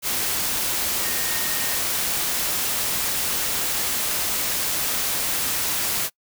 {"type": "tone in noise", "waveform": "sine", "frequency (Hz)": 1851, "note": "A#6", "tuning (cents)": -13, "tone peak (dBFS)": -34, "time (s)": [1.02, 1.78], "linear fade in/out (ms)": 50, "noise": "white", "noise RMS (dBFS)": -24, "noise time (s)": [0.02, 6.1], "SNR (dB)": -13, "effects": ["noise-tail reverb RT60 0.1 s tail -25 dB re dry"]}